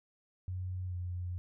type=tone with pitch glide; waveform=sine; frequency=91.8 to 89.34 Hz; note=F#2 to F2; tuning=-13 to +40 cents; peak=-35 dBFS; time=0.48-1.38 s; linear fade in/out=0 ms; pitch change=-47 cents; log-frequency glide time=0.87-0.94 s; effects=none